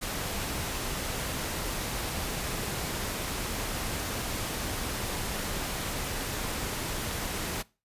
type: noise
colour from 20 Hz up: pink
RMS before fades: -33 dBFS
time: 0.01-7.63 s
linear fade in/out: 20 ms
effects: noise-tail reverb RT60 0.3 s tail -22 dB re dry + resampled to 32000 Hz